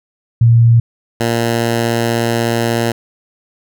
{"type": "tone pair in turn", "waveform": ["sine", "10% pulse"], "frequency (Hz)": [116.54, 116.54], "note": ["A#2", "A#2"], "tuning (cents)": [0, 0], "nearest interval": "unison", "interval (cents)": 0, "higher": "neither", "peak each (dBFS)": -5, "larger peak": "neither", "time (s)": [[0.41, 0.8], [1.2, 2.92]], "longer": "second", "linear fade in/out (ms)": 5, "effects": []}